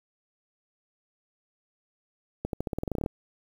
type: accelerating click train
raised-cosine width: 2 ms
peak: -16 dBFS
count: 14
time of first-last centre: 2.45-3.062 s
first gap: 82 ms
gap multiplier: 0.9
effects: 8-bit